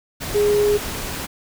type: tone in noise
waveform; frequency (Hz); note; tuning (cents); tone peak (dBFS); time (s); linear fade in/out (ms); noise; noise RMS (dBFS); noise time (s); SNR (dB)
sine; 413.9; G#4; -6; -14; 0.34-0.78; 20; pink; -28; 0.2-1.27; +11
effects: none